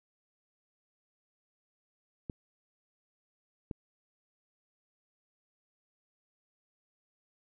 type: clicks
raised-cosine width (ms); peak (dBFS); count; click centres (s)
3; -24; 2; 2.298 / 3.712
effects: none